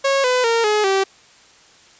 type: tone with pitch steps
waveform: sawtooth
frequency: 548 / 502.5 / 460.8 / 422.6 / 387.5 Hz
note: C#5 / B4 / A#4 / G#4 / G4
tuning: -20 / +30 / -20 / +30 / -20 cents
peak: -11 dBFS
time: 0.04-1.04 s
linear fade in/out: 10 ms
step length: 200 ms
effects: white hiss -49 dBFS RMS until 1.99 s + resampled to 16000 Hz